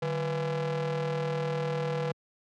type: ring-modulated tone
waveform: 45% pulse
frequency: 170 Hz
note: F3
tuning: 46 cents flat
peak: -25 dBFS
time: 0.02-2.12 s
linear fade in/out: 5 ms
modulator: 320 Hz
effects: high-pass 100 Hz 12 dB/octave + low-pass 4000 Hz 12 dB/octave